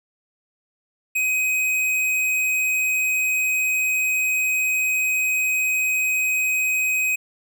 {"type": "tone with hard clipping", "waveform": "triangle", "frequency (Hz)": 2519, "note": "D#7", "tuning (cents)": 21, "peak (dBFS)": -20, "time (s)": [1.15, 7.16], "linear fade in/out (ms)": 10, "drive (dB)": 18, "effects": []}